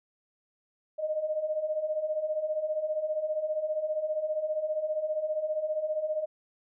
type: beating tone pair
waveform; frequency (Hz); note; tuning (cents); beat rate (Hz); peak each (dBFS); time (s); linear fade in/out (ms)
sine; 606 / 621; D#5 / D#5; -46 / -3; 15; -34 / -29; 0.98-6.26; 20
effects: none